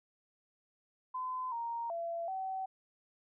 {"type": "tone with pitch steps", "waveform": "sine", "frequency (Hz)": [1020, 932, 676, 762], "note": ["C6", "A#5", "E5", "G5"], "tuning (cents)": [-44, -1, 43, -49], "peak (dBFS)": -35, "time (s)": [1.14, 2.66], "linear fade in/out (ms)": 10, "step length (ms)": 380, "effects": []}